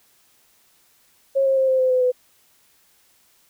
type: tone with pitch steps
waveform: sine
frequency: 543 / 535.8 / 528.8 / 521.8 / 514.9 / 508.1 / 501.4 Hz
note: C#5 / C5 / C5 / C5 / C5 / B4 / B4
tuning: -36 / +41 / +18 / -5 / -28 / +49 / +26 cents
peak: -15 dBFS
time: 1.35-2.12 s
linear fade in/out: 20 ms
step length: 110 ms
effects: white hiss -59 dBFS RMS until 3.49 s